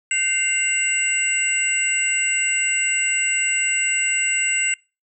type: tone cluster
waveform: sine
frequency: 1535 / 2104 / 2774 / 7840 Hz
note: G6 / C7 / F7 / B8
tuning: -37 / +9 / -12 / -14 cents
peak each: -31 / -23 / -23 / -22 dBFS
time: 0.11-4.74 s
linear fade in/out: 2 ms
effects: noise-tail reverb RT60 0.3 s tail -25 dB re dry